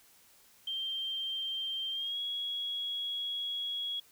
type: tone with pitch glide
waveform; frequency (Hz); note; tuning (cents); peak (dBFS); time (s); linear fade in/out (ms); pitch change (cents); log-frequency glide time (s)
sine; 3158 to 3327; G7 to G#7; +12 to +2; -33; 0.67-4; 5; +90; 1.91-2.19
effects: white hiss -62 dBFS RMS until 4.11 s